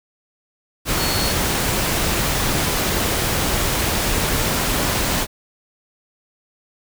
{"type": "tone in noise", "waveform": "sine", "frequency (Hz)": 4366, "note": "C#8", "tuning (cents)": -27, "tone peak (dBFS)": -25, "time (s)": [0.97, 1.35], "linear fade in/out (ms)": 50, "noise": "pink", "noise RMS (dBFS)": -20, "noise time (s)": [0.85, 5.27], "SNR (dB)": -8, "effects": []}